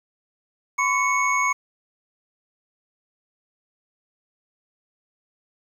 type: tone cluster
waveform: sine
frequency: 1021 / 1122 / 2212 / 6560 Hz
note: C6 / C#6 / C#7 / G#8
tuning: -43 / +21 / -4 / -22 cents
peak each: -24 / -24 / -22 / -31 dBFS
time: 0.78-1.53 s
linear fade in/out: 10 ms
effects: 8-bit